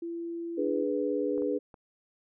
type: tone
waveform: sine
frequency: 337.7 Hz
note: E4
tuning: 42 cents sharp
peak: -33 dBFS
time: 0.02-0.84 s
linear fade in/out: 5 ms
type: chord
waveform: sine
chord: G# diminished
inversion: second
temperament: equal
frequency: 293.7 / 415.3 / 493.9 Hz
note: D4 / G#4 / B4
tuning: 0 / 0 / 0 cents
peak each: -31 dBFS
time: 0.57-1.59 s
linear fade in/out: 20 ms
type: clicks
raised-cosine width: 1 ms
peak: -35 dBFS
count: 3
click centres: 1.379 / 1.421 / 1.742 s
effects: none